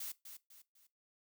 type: noise with echo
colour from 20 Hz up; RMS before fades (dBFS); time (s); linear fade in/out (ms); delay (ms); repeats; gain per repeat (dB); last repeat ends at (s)
blue; -43; 0-0.12; 5; 250; 3; -8; 0.87
effects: noise-tail reverb RT60 0.2 s tail -18 dB re dry